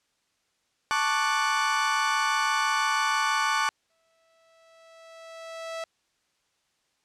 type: chord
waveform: 35% pulse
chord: D major seventh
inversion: second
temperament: equal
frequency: 880 / 1108.7 / 1174.7 / 1480 Hz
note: A5 / C#6 / D6 / F#6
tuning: 0 / 0 / 0 / 0 cents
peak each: -27 dBFS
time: 0.91-3.69 s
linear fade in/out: 0 ms
type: tone with exponential growth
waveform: sawtooth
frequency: 656 Hz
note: E5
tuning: 9 cents flat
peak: -27 dBFS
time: 3.9-5.84 s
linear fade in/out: 2 ms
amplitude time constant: 420 ms
effects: white hiss -72 dBFS RMS until 7.04 s + low-pass 7000 Hz 12 dB/octave